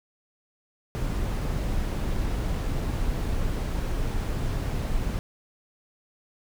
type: noise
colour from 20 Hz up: brown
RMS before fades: -27 dBFS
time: 0.95-5.19 s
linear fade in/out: 0 ms
effects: none